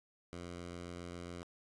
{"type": "tone", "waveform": "10% pulse", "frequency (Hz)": 87.31, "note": "F2", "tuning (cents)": 0, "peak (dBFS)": -36, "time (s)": [0.33, 1.43], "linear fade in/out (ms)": 0, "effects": ["resampled to 22050 Hz"]}